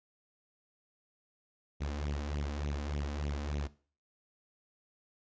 sawtooth tone with flanger, 72.6 Hz, D2, 19 cents flat, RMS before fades -36 dBFS, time 1.8-3.68 s, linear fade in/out 20 ms, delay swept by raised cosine 0.31 to 4.01 ms, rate 3.4 Hz, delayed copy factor +0.75, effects noise-tail reverb RT60 0.4 s tail -18 dB re dry + resampled to 16000 Hz

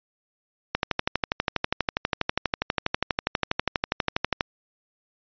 click train, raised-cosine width 0.3 ms, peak -6 dBFS, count 46, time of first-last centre 0.75-4.409 s, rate 12.3 Hz, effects resampled to 11025 Hz

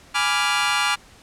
20% pulse chord, G# diminished seventh, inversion none, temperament equal, 830.6 / 987.8 / 1174.7 / 1396.9 Hz, G#5 / B5 / D6 / F6, 0 / 0 / 0 / 0 cents, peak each -20 / -22 / -19 / -18 dBFS, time 0.14-0.96 s, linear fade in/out 20 ms, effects pink hiss -49 dBFS RMS until 1.22 s + low-pass 9000 Hz 12 dB/octave

